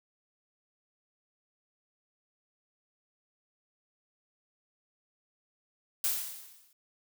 blue noise with exponential decay, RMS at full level -27 dBFS, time 6.04-6.73 s, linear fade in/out 2 ms, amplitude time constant 150 ms, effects none

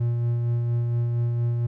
triangle tone with tremolo, 118.7 Hz, A#2, 32 cents sharp, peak -18 dBFS, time 0-1.67 s, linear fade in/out 10 ms, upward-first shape sine, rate 4.3 Hz, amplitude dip 25%, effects none

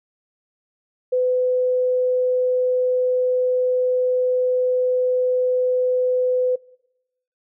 sine tone, 504 Hz, B4, 35 cents sharp, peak -16 dBFS, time 1.12-6.56 s, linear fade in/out 10 ms, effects noise-tail reverb RT60 0.9 s tail -23 dB re dry

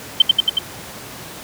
sine tone with echo, 3106 Hz, G7, 17 cents flat, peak -4 dBFS, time 0.2-0.22 s, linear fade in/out 5 ms, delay 92 ms, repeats 4, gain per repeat -2 dB, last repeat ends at 0.588 s, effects pink hiss -34 dBFS RMS until 1.43 s + high-pass 100 Hz 12 dB/octave

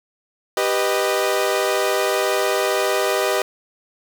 sawtooth chord, G augmented, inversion none, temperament equal with one note detuned, 392 / 493.9 / 619 Hz, G4 / B4 / D#5, 0 / 0 / -9 cents, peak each -18 / -19 / -18 dBFS, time 0.57-3.42 s, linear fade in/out 2 ms, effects none

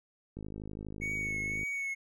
click train, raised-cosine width 3 ms, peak -29 dBFS, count 67, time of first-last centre 0.37-1.632 s, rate 52.3 Hz
triangle tone with vibrato, 2217 Hz, C#7, in tune, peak -31 dBFS, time 1.01-1.95 s, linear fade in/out 20 ms, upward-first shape triangle, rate 1.9 Hz, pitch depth 34 cents each way
effects none

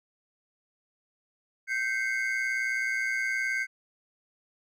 triangle tone cluster, 1558 / 2059 / 2178 Hz, G6 / C7 / C#7, -11 / -28 / -31 cents, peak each -28 / -32 / -30 dBFS, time 1.67-3.67 s, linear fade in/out 50 ms, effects none

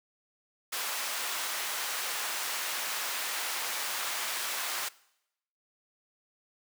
pink high-pass noise, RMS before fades -34 dBFS, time 0.72-4.89 s, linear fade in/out 10 ms, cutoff 1000 Hz, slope 12 dB/octave, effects noise-tail reverb RT60 0.8 s tail -21 dB re dry

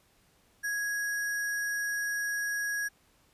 sine tone with sample-and-hold, 1661.2 Hz, G#6, in tune, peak -29 dBFS, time 0.63-2.89 s, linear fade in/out 20 ms, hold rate 7350 Hz, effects pink hiss -66 dBFS RMS until 3.33 s + resampled to 32000 Hz

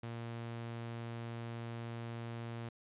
sawtooth tone, 116.54 Hz, A#2, in tune, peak -37 dBFS, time 0.03-2.69 s, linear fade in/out 5 ms, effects resampled to 8000 Hz

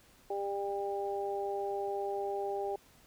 harmonic tone, 199.5 Hz, G3, 31 cents sharp, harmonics 2 / 3 / 4, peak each -35 / -41 / -37 dBFS, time 0.3-2.76 s, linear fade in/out 5 ms, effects pink hiss -62 dBFS RMS until 3.06 s

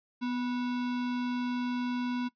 sine tone with sample-and-hold, 246.9 Hz, B3, in tune, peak -29 dBFS, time 0.21-2.29 s, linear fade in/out 20 ms, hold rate 1225 Hz, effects noise-tail reverb RT60 0.1 s tail -18 dB re dry + resampled to 11025 Hz

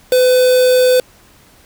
triangle tone with quantisation, 505 Hz, B4, 39 cents sharp, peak -6 dBFS, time 0.12-1 s, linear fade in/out 2 ms, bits 3, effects pink hiss -47 dBFS RMS until 1.65 s

